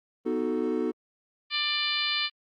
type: chord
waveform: triangle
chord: B dominant seventh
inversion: none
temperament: equal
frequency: 246.9 / 311.1 / 370 / 440 Hz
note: B3 / D#4 / F#4 / A4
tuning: 0 / 0 / 0 / 0 cents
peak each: -29 dBFS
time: 0.25-0.92 s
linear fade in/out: 20 ms
type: harmonic tone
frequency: 593 Hz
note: D5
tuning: 17 cents sharp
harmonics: 2 / 3 / 4 / 5 / 6 / 7 / 8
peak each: -37 / -36 / -31 / -32 / -32 / -32 / -36 dBFS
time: 1.5-2.3 s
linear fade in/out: 50 ms
effects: Opus 32 kbps